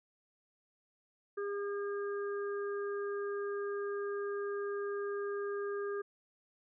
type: harmonic tone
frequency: 404.4 Hz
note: G#4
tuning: 46 cents flat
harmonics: 1 / 3 / 4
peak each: -35 / -45 / -47 dBFS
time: 1.37-6.02 s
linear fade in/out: 10 ms
effects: none